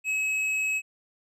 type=tone with tanh clipping; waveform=sine; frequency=2566 Hz; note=E7; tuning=47 cents flat; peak=-26 dBFS; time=0.04-0.82 s; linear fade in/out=50 ms; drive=10 dB; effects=low-pass 12000 Hz 12 dB/octave